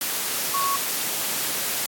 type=tone in noise; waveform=sine; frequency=1108.7 Hz; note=C#6; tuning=in tune; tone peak=-22 dBFS; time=0.54-0.76 s; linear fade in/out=2 ms; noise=white; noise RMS=-26 dBFS; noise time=0.01-1.86 s; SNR=+1 dB; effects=high-pass 150 Hz 12 dB/octave + AAC 64 kbps